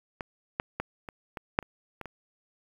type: clicks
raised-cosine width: 0.5 ms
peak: -19 / -12 / -15 / -24 / -21 / -7 / -30 / -23 / -25 dBFS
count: 9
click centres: 0.208 / 0.599 / 0.8 / 1.088 / 1.372 / 1.589 / 1.627 / 2.013 / 2.057 s
effects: 8-bit